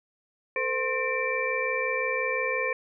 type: tone cluster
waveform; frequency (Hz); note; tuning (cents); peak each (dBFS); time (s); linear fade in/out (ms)
sine; 446.3 / 512 / 1060 / 1807 / 2338; A4 / C5 / C6 / A6 / D7; +25 / -38 / +22 / +46 / -8; -34 / -30 / -34 / -33 / -29; 0.56-2.73; 2
effects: none